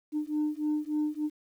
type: beating tone pair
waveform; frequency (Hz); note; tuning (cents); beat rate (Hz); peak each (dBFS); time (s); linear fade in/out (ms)
sine; 300.3 / 303.7; D4 / D#4; +39 / -42; 3.4; -29; 0.12-1.3; 50
effects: tanh soft clip ceiling -23 dBFS + 10-bit